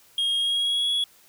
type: tone with pitch glide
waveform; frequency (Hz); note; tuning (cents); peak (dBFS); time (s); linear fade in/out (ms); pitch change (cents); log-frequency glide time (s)
triangle; 3255 to 3360; G#7 to G#7; -36 to +19; -20; 0.18-1.04; 2; +55; 0.38-0.91
effects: white hiss -56 dBFS RMS until 1.28 s